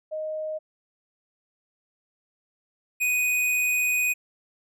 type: tone pair in turn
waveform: sine / square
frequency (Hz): 622.3 / 2489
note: D#5 / D#7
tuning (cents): 0 / 0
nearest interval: 2 octaves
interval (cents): 2400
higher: second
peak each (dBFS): -28 / -22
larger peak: second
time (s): 0.11-0.59 / 3-4.14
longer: second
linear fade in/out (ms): 20
effects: none